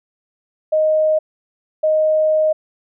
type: tone pair in turn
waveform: sine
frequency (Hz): 622.3 / 622.3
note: D#5 / D#5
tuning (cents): 0 / 0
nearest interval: unison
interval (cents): 0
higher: neither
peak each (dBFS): -12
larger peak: neither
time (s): 0.72-1.19 / 1.83-2.53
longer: second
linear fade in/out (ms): 10
effects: none